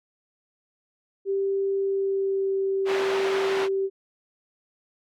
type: tone with pitch glide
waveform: sine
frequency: 392 to 388.2 Hz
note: G4 to G4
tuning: 0 to -17 cents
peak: -22 dBFS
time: 1.25-3.9 s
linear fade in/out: 50 ms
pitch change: -17 cents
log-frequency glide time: 1.77-2.55 s
type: band-pass noise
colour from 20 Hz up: pink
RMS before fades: -31 dBFS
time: 2.85-3.69 s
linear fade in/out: 50 ms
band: 480 to 2900 Hz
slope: 12 dB/octave
effects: none